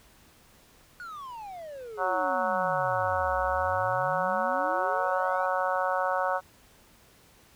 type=exponential two-way sweep; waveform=triangle; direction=down then up; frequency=1480 to 63.7 to 820 Hz; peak=-36 dBFS; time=1-5.46 s; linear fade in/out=0 ms; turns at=3.42 s
type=harmonic tone; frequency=185 Hz; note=F#3; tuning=in tune; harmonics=3 / 4 / 5 / 6 / 7 / 8; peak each=-30 / -31 / -32 / -33 / -33 / -34 dBFS; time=1.97-6.41 s; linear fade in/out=50 ms
effects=pink hiss -58 dBFS RMS until 7.55 s